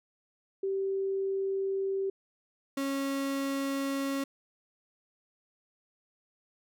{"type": "tone pair in turn", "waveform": ["sine", "35% pulse"], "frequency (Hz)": [388.3, 274.6], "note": ["G4", "C#4"], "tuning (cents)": [-16, -16], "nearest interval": "tritone", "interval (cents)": 600, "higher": "first", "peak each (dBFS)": -28, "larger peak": "neither", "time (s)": [[0.63, 2.1], [2.77, 4.24]], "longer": "neither", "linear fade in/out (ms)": 5, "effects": []}